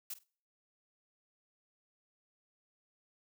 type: noise with echo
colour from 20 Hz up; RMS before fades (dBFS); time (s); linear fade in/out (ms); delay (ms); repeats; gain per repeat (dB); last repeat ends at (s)
blue; -41; 0.1-0.14; 5; 49; 2; -15; 0.238
effects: noise-tail reverb RT60 0.5 s tail -26 dB re dry